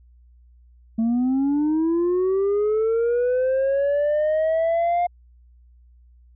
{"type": "linear sweep", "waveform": "sine", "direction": "up", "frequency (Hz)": [221.6, 709], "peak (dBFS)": -15, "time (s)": [0.98, 5.07], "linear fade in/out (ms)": 10, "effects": ["tanh soft clip ceiling -17 dBFS", "added 60 Hz sine -49 dBFS peak until 6.35 s"]}